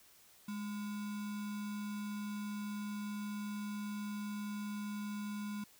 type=tone with sample-and-hold; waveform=sine; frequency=207.7 Hz; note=G#3; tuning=in tune; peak=-38 dBFS; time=0.48-5.64 s; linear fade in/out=5 ms; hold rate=1225 Hz; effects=white hiss -63 dBFS RMS until 5.79 s